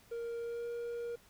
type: tone with pitch glide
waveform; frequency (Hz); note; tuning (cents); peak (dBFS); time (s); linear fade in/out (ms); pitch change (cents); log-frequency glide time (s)
triangle; 467.1 to 472.5; A#4 to A#4; +3 to +23; -35; 0.11-1.16; 10; +20; 0.4-0.68
effects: pink hiss -63 dBFS RMS until 1.29 s